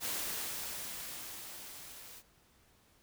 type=noise with level ramp; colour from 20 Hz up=white; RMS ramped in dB=-36 to -52 dBFS; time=0-2.23 s; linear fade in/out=50 ms; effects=pink hiss -67 dBFS RMS until 3.02 s